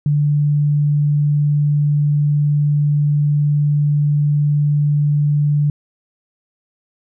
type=tone; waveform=sine; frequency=146.83 Hz; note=D3; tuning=in tune; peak=-12 dBFS; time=0.06-5.7 s; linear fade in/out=2 ms; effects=none